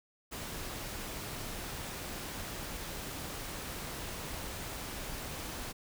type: noise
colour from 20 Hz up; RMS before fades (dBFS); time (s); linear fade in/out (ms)
pink; -41; 0.31-5.73; 20
effects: none